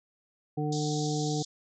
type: harmonic tone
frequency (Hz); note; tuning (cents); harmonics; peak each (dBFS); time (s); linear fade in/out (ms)
150; D3; +37; 1 / 2 / 3 / 5; -30 / -33 / -35 / -37; 0.57-1.43; 10
type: band-pass noise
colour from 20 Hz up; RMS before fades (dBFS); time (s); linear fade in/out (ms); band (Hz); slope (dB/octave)
white; -40; 0.72-1.45; 5; 3400 to 7300; 96
effects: none